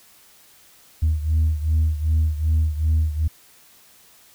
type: beating tone pair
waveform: sine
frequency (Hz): 77.78 / 80.38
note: D#2 / E2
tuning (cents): 0 / -43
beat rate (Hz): 2.6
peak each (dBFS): -17 / -21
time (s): 1.02-3.28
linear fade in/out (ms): 10
effects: tanh soft clip ceiling -13 dBFS + white hiss -52 dBFS RMS until 4.34 s